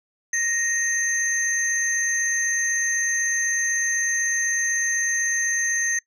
sine tone pair together, 1866 / 6282 Hz, A#6 / G8, +1 / +3 cents, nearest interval octave + major sixth, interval 2102 cents, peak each -22 dBFS, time 0.33-5.99 s, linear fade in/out 5 ms, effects noise-tail reverb RT60 0.1 s tail -21 dB re dry + tanh soft clip ceiling -16 dBFS

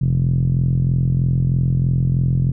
5% pulse tone with low-pass filter, 43.14 Hz, F1, 20 cents flat, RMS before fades -17 dBFS, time 0.01-2.52 s, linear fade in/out 10 ms, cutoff 140 Hz, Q 5.6, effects none

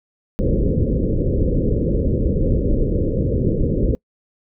pink low-pass noise, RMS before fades -18 dBFS, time 0.39-3.95 s, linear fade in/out 0 ms, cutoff 550 Hz, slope 96 dB/octave, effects noise-tail reverb RT60 0.1 s tail -26 dB re dry

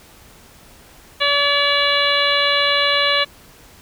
harmonic tone, 572 Hz, D5, 46 cents flat, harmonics 1 / 2 / 3 / 4 / 5 / 6 / 7, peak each -22 / -22 / -22 / -22 / -22 / -22 / -22 dBFS, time 1.2-3.25 s, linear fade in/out 20 ms, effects pink hiss -46 dBFS RMS until 3.81 s

